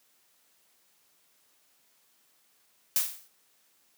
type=noise with exponential decay; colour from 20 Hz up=blue; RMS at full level=-22 dBFS; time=2.96-3.28 s; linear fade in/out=2 ms; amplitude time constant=68 ms; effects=white hiss -67 dBFS RMS until 3.97 s + high-pass 150 Hz 12 dB/octave